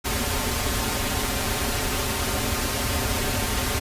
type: noise with comb filter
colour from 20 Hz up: pink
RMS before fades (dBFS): -25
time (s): 0.04-3.8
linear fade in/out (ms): 20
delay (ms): 6.1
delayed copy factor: -0.9
effects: resampled to 32000 Hz